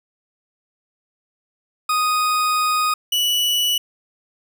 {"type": "tone pair in turn", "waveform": "40% pulse", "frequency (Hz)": [1244.5, 2951], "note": ["D#6", "F#7"], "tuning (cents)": [0, -5], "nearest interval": "octave + minor third", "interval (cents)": 1495, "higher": "second", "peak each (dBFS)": -16, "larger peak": "neither", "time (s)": [[1.89, 2.94], [3.12, 3.78]], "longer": "first", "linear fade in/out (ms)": 5, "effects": []}